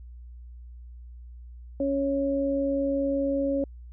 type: tone pair together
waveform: sine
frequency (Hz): 278.2 / 553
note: C#4 / C#5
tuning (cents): +6 / -4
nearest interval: octave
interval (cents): 1190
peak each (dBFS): -26 / -26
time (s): 1.8-3.64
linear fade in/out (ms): 2
effects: added 60 Hz sine -41 dBFS peak until 3.92 s